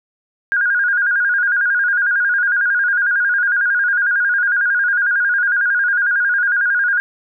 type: tone with vibrato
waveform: sine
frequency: 1532 Hz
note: G6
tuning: 40 cents flat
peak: -13 dBFS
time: 0.52-7 s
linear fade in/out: 0 ms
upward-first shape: square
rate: 11 Hz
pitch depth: 85 cents each way
effects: none